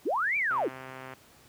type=linear two-way sweep; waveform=sine; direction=up then down; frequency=217.2 to 2406 to 217.2 Hz; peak=-25 dBFS; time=0.05-0.69 s; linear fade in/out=20 ms; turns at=0.37 s
type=click train; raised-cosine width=0.5 ms; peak=-27 dBFS; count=83; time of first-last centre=0.51-1.136 s; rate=131 Hz
effects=pink hiss -57 dBFS RMS until 1.48 s + high-pass 80 Hz 12 dB/octave